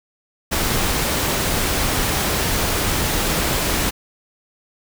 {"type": "noise", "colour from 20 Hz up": "pink", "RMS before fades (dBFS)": -20, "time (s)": [0.51, 3.91], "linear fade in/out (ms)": 20, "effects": []}